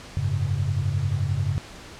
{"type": "chord", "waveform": "sine", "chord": "F# suspended second", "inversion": "none", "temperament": "equal", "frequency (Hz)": [92.5, 103.83, 138.59], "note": ["F#2", "G#2", "C#3"], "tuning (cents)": [0, 0, 0], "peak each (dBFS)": -26, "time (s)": [0.17, 1.58], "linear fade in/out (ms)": 0, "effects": ["pink hiss -42 dBFS RMS until 1.99 s", "low-pass 7000 Hz 12 dB/octave"]}